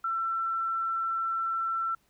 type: tone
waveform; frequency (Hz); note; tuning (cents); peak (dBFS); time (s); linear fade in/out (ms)
sine; 1343; E6; +32; -27; 0.04-1.95; 5
effects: pink hiss -69 dBFS RMS until 2.09 s